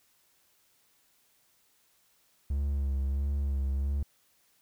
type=tone with vibrato; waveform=triangle; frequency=69.2 Hz; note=C#2; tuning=2 cents flat; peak=-25 dBFS; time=2.5-4.03 s; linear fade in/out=5 ms; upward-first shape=sine; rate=1.5 Hz; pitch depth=39 cents each way; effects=white hiss -68 dBFS RMS until 4.61 s